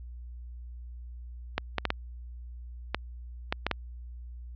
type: clicks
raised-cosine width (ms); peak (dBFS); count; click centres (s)
0.3; -10; 8; 1.58 / 1.783 / 1.853 / 1.904 / 2.946 / 3.525 / 3.666 / 3.713
effects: added 60 Hz sine -40 dBFS peak until 4.55 s + low-pass 4000 Hz 12 dB/octave